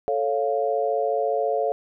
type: chord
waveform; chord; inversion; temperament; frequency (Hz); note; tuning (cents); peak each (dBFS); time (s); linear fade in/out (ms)
sine; A augmented; none; equal; 440 / 554.4 / 698.5; A4 / C#5 / E#5; 0 / 0 / 0; -25; 0.08-1.72; 0
effects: none